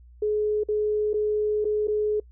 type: tone with dropouts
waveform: sine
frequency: 422.9 Hz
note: G#4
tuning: 31 cents sharp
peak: -21 dBFS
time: 0.22-2.2 s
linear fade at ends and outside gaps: 5 ms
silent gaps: 0.636-0.686 / 1.133-1.14 / 1.645-1.651 / 1.873-1.881 s
effects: noise-tail reverb RT60 0.1 s tail -26 dB re dry + added 60 Hz sine -47 dBFS peak until 2.31 s